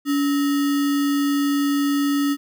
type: tone with sample-and-hold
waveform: sine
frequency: 284.2 Hz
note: C#4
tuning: 43 cents sharp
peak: -17 dBFS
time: 0.05-2.37 s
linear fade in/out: 50 ms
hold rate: 1575 Hz
effects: none